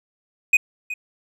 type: tone with echo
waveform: triangle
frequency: 2498 Hz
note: D#7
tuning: 6 cents sharp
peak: -9 dBFS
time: 0.53-0.57 s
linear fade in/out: 5 ms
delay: 370 ms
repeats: 1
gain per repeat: -15 dB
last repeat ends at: 0.94 s
effects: none